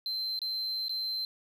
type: tone with dropouts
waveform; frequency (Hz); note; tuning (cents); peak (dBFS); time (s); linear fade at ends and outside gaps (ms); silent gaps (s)
sine; 4104; C8; -34; -28; 0.06-1.25; 1; 0.391-0.417 / 0.883-0.894
effects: tanh soft clip ceiling -30 dBFS + 11-bit